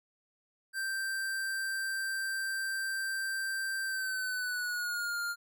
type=tone with pitch glide; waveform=square; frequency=1568 to 1405 Hz; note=G6 to F6; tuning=0 to +10 cents; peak=-33 dBFS; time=0.73-5.36 s; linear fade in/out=50 ms; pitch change=-190 cents; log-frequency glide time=3.84-5.2 s; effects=none